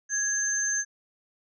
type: tone pair together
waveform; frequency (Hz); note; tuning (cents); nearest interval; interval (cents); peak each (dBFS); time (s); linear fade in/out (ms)
sine; 1666 / 6290; G#6 / G8; +5 / +5; octave + major seventh; 2300; -29 / -26; 0.09-0.85; 50
effects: none

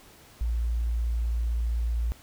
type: tone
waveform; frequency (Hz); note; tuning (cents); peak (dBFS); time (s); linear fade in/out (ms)
sine; 57.8; A#1; -14; -24; 0.41-2.12; 0
effects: pink hiss -53 dBFS RMS until 2.22 s

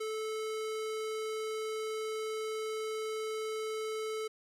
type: tone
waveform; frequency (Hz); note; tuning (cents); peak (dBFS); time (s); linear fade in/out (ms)
square; 436.1; A4; -15; -35; 0-4.28; 10
effects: low-pass 11000 Hz 12 dB/octave + 11-bit

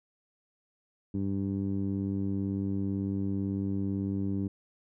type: tone with low-pass filter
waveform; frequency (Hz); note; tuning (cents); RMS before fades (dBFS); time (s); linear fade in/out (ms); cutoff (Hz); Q
15% pulse; 98; G2; 0; -31; 1.14-4.48; 5; 270; 1.7
effects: none

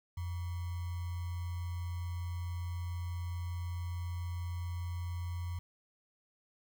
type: tone with sample-and-hold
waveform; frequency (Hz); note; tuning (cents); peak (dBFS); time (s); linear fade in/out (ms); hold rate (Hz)
sine; 87.31; F2; 0; -35; 0.17-5.59; 5; 1050
effects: none

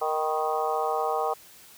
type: harmonic tone with a mistuned harmonic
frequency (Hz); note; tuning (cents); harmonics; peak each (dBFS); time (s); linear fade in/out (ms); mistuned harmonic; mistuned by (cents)
155.56; D#3; 0; 3 / 4 / 5 / 6 / 7 / 8; -30 / -32 / -28 / -35 / -33 / -34; 0.01-1.34; 10; 6; +77
effects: white hiss -51 dBFS RMS until 1.77 s

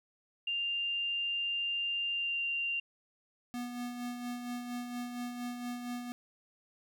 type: tone with pitch glide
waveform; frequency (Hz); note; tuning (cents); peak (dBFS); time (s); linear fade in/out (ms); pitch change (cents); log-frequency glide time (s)
sine; 2794 to 2776; F7 to F7; 0 to -11; -31; 0.47-2.8; 5; -11; 2.12-2.41
type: tone with tremolo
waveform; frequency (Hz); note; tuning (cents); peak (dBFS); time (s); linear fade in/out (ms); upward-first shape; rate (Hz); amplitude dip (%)
square; 243.7; B3; -23; -36; 3.54-6.12; 0; sine; 4.3; 45
effects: 12-bit

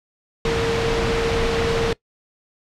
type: tone in noise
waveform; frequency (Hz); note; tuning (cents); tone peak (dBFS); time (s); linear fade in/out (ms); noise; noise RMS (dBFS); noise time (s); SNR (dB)
sine; 459.3; A#4; -26; -20; 0.45-1.93; 2; pink; -22; 0.45-1.93; -1
effects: noise-tail reverb RT60 0.1 s tail -21 dB re dry + low-pass 4000 Hz 12 dB/octave

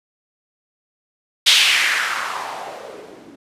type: noise with low-pass filter sweep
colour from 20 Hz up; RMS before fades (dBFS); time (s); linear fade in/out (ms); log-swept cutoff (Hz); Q
violet; -20; 1.46-3.36; 10; 3500 to 270; 2.6
effects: resampled to 32000 Hz

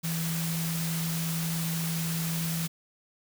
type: tone in noise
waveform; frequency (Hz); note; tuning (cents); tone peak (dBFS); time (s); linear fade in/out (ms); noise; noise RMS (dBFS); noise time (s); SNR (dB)
sine; 164.81; E3; 0; -29; 0.03-2.68; 20; white; -35; 0.03-2.68; +3
effects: none

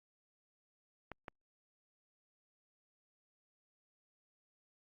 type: clicks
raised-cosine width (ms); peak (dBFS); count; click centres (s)
0.5; -29; 2; 1.117 / 1.282
effects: Opus 48 kbps

